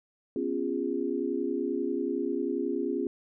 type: chord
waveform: sine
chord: C# dominant seventh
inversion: third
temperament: equal with one note detuned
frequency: 246.9 / 277.2 / 349.2 / 409.1 Hz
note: B3 / C#4 / E#4 / G#4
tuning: 0 / 0 / 0 / -26 cents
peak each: -35 / -32 / -32 / -33 dBFS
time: 0.36-3.07 s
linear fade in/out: 2 ms
effects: none